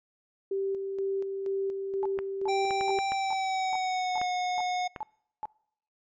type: tone with tremolo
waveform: sine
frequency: 390.3 Hz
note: G4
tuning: 8 cents flat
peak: -27 dBFS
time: 0.51-2.99 s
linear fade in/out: 5 ms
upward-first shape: square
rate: 2.1 Hz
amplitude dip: 40%
type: tone bursts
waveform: sine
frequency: 860 Hz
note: A5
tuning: 40 cents flat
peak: -31 dBFS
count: 9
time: 2.03-5.455 s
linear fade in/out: 0 ms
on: 25 ms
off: 400 ms
type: clicks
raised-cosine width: 0.5 ms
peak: -21 dBFS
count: 7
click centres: 2.189 / 2.708 / 2.81 / 2.988 / 3.12 / 4.215 / 4.962 s
type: tone with pitch glide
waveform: square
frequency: 783 to 726.4 Hz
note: G5 to F#5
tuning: -2 to -32 cents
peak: -28 dBFS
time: 2.48-4.88 s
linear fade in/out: 10 ms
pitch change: -130 cents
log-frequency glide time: 3.09-4.25 s
effects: noise-tail reverb RT60 0.7 s tail -25 dB re dry + resampled to 16000 Hz